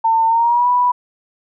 sine tone with pitch glide, 902 to 983.6 Hz, A5 to B5, +43 to -7 cents, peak -11 dBFS, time 0.04-0.92 s, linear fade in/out 10 ms, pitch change +150 cents, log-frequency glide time 0.27-0.68 s, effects none

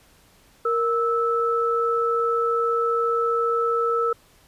sine tone pair together, 466.2 / 1311.4 Hz, A#4 / E6, 0 / -9 cents, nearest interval octave + tritone, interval 1791 cents, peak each -22 / -22 dBFS, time 0.65-4.13 s, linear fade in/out 5 ms, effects pink hiss -56 dBFS RMS until 4.47 s + resampled to 32000 Hz

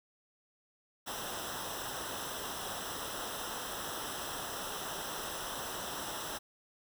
pink noise with comb filter, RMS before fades -40 dBFS, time 1.06-6.39 s, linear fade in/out 20 ms, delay 0.44 ms, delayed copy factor -0.8, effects none

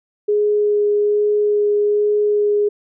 sine tone with vibrato, 415.7 Hz, G#4, 2 cents sharp, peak -13 dBFS, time 0.28-2.69 s, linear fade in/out 10 ms, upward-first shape sine, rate 1.2 Hz, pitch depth 8 cents each way, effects none

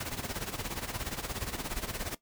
pink noise with tremolo, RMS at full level -34 dBFS, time 0-2.15 s, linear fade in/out 5 ms, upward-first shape sine, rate 17 Hz, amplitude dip 75%, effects noise-tail reverb RT60 0.1 s tail -17 dB re dry

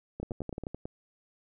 two click trains, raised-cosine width 2 ms, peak -24 / -22 dBFS, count 7 / 6, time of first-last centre 0.2-0.855 / 0.23-0.669 s, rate 9.16 / 11.4 Hz, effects none

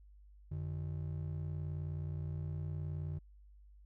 triangle ring-modulated tone, 118.7 Hz, A#2, 32 cents sharp, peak -32 dBFS, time 0.51-3.19 s, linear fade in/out 10 ms, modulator 29.6 Hz, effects added 50 Hz sine -56 dBFS peak until 3.85 s

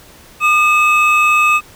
triangle tone pair together, 1214 / 2572 Hz, D#6 / E7, -43 / -43 cents, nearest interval octave + minor second, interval 1300 cents, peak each -10 dBFS, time 0.4-1.61 s, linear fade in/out 50 ms, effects pink hiss -42 dBFS RMS until 1.75 s

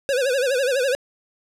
square tone with vibrato, 523.3 Hz, C5, in tune, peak -19 dBFS, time 0.09-0.95 s, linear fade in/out 0 ms, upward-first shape sine, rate 12 Hz, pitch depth 130 cents each way, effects low-pass 11000 Hz 12 dB/octave

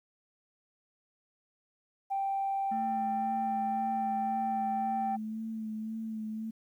sine tone with pitch glide, 784 to 779 Hz, G5 to G5, 0 to -11 cents, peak -28 dBFS, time 2.1-5.17 s, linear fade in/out 20 ms, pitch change -11 cents, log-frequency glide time 3.53-4.75 s
sine tone with vibrato, 220 Hz, A3, in tune, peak -34 dBFS, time 2.71-6.51 s, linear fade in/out 10 ms, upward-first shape sine, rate 1.9 Hz, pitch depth 26 cents each way
effects tanh soft clip ceiling -24 dBFS + 11-bit

